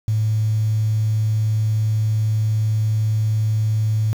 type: tone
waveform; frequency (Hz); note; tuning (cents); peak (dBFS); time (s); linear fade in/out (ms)
triangle; 108.7; A2; -21; -12; 0.08-4.13; 0
effects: tanh soft clip ceiling -14 dBFS + 7-bit